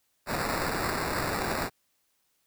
white noise with sample-and-hold, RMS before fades -30 dBFS, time 0.26-1.7 s, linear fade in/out 50 ms, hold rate 3150 Hz, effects white hiss -73 dBFS RMS until 2.46 s

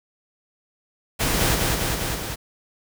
pink noise with echo, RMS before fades -22 dBFS, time 1.19-1.56 s, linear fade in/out 20 ms, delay 200 ms, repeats 4, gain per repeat -2 dB, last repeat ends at 2.36 s, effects none

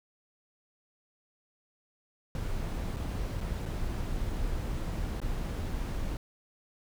brown noise with dropouts, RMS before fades -33 dBFS, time 2.35-6.17 s, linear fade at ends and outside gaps 1 ms, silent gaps 2.963-2.967 / 3.406-3.41 / 3.655-3.659 / 5.202-5.216 s, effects none

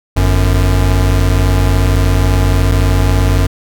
square tone pair together, 48.89 / 92.5 Hz, G1 / F#2, -4 / 0 cents, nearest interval major seventh, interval 1104 cents, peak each -12 dBFS, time 0.16-3.47 s, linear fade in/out 10 ms, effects none

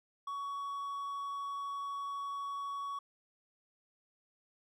triangle tone, 1122 Hz, C#6, 21 cents sharp, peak -35 dBFS, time 0.27-2.99 s, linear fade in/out 5 ms, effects none

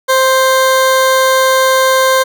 20% pulse tone, 524 Hz, C5, 2 cents sharp, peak -3 dBFS, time 0.08-2.24 s, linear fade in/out 20 ms, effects none

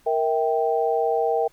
sine chord, E diminished, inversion second, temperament equal with one note detuned, 466.2 / 648.3 / 784 Hz, Bb4 / E5 / G5, 0 / -29 / 0 cents, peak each -22 / -25 / -24 dBFS, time 0.06-1.48 s, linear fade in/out 10 ms, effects pink hiss -59 dBFS RMS until 1.52 s

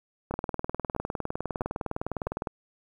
two click trains, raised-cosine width 1 ms, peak -18 / -16 dBFS, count 4 / 43, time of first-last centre 0.31-2.271 / 0.34-2.472 s, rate 1.53 / 19.7 Hz, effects 9-bit

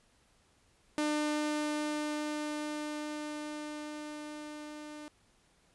sawtooth tone with level ramp, 300.4 Hz, D4, 39 cents sharp, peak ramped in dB -25 to -40 dBFS, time 0.98-5.08 s, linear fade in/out 0 ms, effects pink hiss -68 dBFS RMS until 5.74 s + resampled to 24000 Hz

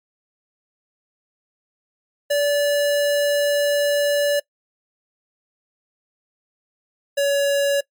square tone pair in turn, 578 / 564.1 Hz, D5 / C#5, -28 / +30 cents, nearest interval unison, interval 42 cents, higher first, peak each -17 dBFS, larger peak neither, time 2.3-4.4 / 7.17-7.81 s, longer first, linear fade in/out 10 ms, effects noise-tail reverb RT60 0.1 s tail -22 dB re dry + MP3 96 kbps

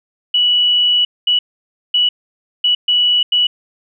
sine tone bursts at uneven times, 2944 Hz, F#7, 9 cents flat, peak -10 dBFS, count 6, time 0.34-1.05 / 1.27-1.39 / 1.94-2.09 / 2.64-2.75 / 2.88-3.23 / 3.32-3.47 s, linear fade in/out 5 ms, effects none

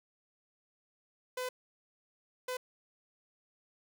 sawtooth tone bursts at uneven times, 505 Hz, B4, 39 cents sharp, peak -31 dBFS, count 2, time 1.37-1.49 / 2.48-2.57 s, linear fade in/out 5 ms, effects none

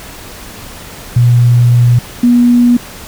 sine tone pair in turn, 120.9 / 241.8 Hz, B2 / B3, -36 / -36 cents, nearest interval octave, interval 1200 cents, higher second, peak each -4 dBFS, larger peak neither, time 1.16-1.99 / 2.23-2.77 s, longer first, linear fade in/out 5 ms, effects pink hiss -30 dBFS RMS until 3.07 s

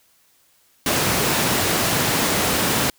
pink high-pass noise, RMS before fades -20 dBFS, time 0.86-2.9 s, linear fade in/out 2 ms, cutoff 120 Hz, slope 12 dB/octave, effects white hiss -59 dBFS RMS until 2.98 s

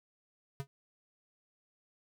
square tone with exponential decay, 138.1 Hz, C#3, 6 cents flat, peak -32 dBFS, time 0.6-0.67 s, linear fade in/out 0 ms, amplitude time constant 15 ms, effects none

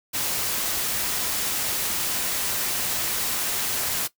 white noise, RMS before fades -26 dBFS, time 0.13-4.08 s, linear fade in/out 20 ms, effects noise-tail reverb RT60 0.1 s tail -17 dB re dry

